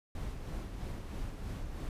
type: noise with tremolo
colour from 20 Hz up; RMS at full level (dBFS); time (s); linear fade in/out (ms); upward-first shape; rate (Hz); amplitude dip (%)
brown; -38; 0.15-1.89; 2; sine; 3.1; 40
effects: resampled to 32000 Hz